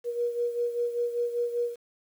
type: beating tone pair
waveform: sine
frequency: 477 / 482.1 Hz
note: A#4 / B4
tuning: +40 / -42 cents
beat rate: 5.1 Hz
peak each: -27 / -33 dBFS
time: 0.04-1.76 s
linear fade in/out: 50 ms
effects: 9-bit